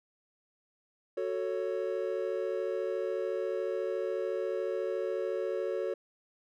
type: chord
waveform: triangle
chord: F# minor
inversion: none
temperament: just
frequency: 370 / 444 / 555 Hz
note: F#4 / A4 / C#5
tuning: 0 / +16 / +2 cents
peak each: -33 dBFS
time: 1.17-5.94 s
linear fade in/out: 5 ms
effects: none